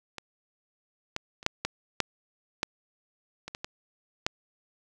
clicks, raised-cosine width 0.2 ms, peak -20 / -14 / -28 / -6 / -11 / -6 / -9 / -21 / -19 / -17 / -8 dBFS, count 11, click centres 0.183 / 1.164 / 1.429 / 1.464 / 1.65 / 2.003 / 2.631 / 3.48 / 3.549 / 3.645 / 4.265 s, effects none

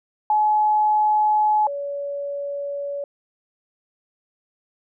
sine tone pair in turn, 850 / 567.3 Hz, G#5 / C#5, +40 / +40 cents, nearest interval perfect fifth, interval 700 cents, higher first, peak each -15 / -25 dBFS, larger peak first, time 0.3-1.67 / 1.67-3.04 s, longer neither, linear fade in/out 2 ms, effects none

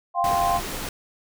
sine chord, F suspended second, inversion none, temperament just, 698.5 / 785.8 / 1047.7 Hz, F5 / G5 / C6, 0 / +4 / +2 cents, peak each -22 / -25 / -24 dBFS, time 0.14-0.61 s, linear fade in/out 50 ms
pink noise, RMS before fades -31 dBFS, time 0.24-0.89 s, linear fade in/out 2 ms
effects none

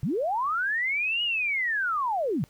sine linear two-way sweep, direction up then down, 115.5 to 2922 to 115.5 Hz, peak -24 dBFS, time 0.03-2.44 s, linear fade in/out 0 ms, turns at 1.23 s, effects pink hiss -60 dBFS RMS until 2.49 s

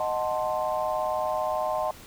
sine chord, D# diminished seventh, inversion none, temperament equal, 622.3 / 740 / 880 / 1046.5 Hz, D#5 / F#5 / A5 / C6, 0 / 0 / 0 / 0 cents, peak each -28 / -31 / -32 / -32 dBFS, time 0-1.91 s, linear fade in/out 2 ms, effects pink hiss -47 dBFS RMS until 2.06 s

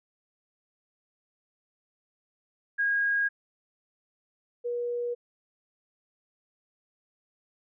sine tone pair in turn, 1635 / 481.1 Hz, G#6 / B4, -28 / -45 cents, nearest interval octave + major sixth, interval 2117 cents, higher first, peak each -23 / -28 dBFS, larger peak first, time 2.78-3.29 / 4.64-5.15 s, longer neither, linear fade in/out 20 ms, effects none

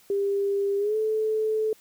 sine tone with pitch glide, 399.1 to 435.2 Hz, G4 to A4, +31 to -19 cents, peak -22 dBFS, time 0.1-1.73 s, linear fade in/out 2 ms, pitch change +150 cents, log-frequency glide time 0.78-0.96 s, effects white hiss -57 dBFS RMS until 1.8 s

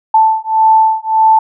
sine beating tone pair, 880 / 881.7 Hz, A5 / A5, 0 / +3 cents, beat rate 1.7 Hz, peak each -10 dBFS, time 0.14-1.39 s, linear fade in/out 5 ms, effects none

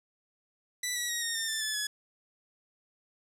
10% pulse tone with pitch steps, 1975.5 / 1932.6 / 1890.7 / 1849.6 / 1809.4 / 1770.2 / 1731.7 / 1694.1 Hz, B6 / B6 / A#6 / A#6 / A6 / A6 / A6 / G#6, 0 / -38 / +24 / -14 / +48 / +10 / -28 / +34 cents, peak -21 dBFS, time 0.83-1.87 s, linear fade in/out 5 ms, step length 130 ms, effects low-pass 11000 Hz 12 dB/octave + 9-bit

